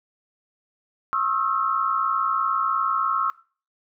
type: tone cluster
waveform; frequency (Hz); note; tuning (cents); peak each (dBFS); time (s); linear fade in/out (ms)
sine; 1086 / 1283 / 1343; C#6 / E6 / E6; -36 / -47 / +32; -25; 1.13-3.3; 0
effects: noise-tail reverb RT60 0.4 s tail -20 dB re dry